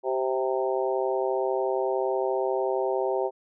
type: harmonic tone with a mistuned harmonic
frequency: 131 Hz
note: C3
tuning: 2 cents sharp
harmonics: 3 / 4 / 5 / 6 / 7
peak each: -27 / -29 / -31 / -33 / -34 dBFS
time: 0.03-3.31 s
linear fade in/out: 50 ms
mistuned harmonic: 3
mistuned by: -18 cents
effects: none